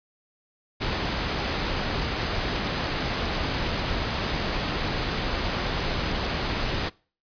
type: noise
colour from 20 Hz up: pink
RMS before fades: -27 dBFS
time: 0.8-6.9 s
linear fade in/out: 20 ms
effects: noise-tail reverb RT60 0.4 s tail -24 dB re dry + resampled to 11025 Hz